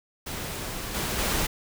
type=noise with level steps; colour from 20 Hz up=pink; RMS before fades=-34 / -29 / -26 dBFS; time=0.26-1.47 s; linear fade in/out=10 ms; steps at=0.94 / 1.18 s; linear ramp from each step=10 ms; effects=none